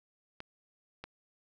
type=clicks; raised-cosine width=0.3 ms; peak=-26 dBFS; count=2; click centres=0.404 / 1.04 s; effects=none